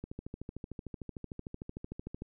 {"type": "click train", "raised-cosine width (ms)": 3, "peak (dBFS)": -27, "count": 30, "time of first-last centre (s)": [0.04, 2.22], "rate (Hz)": 13.3, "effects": []}